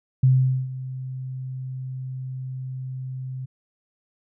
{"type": "tone with ADSR envelope", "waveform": "sine", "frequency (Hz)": 130, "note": "C3", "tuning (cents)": -11, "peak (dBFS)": -12, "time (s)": [0.23, 3.46], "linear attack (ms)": 6, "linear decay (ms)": 440, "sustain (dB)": -17, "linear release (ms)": 13, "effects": []}